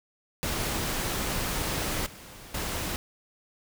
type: noise with level steps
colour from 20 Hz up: pink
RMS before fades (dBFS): -30 / -46 / -32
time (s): 0.43-2.96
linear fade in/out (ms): 0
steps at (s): 2.06 / 2.54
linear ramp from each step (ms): 5
effects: none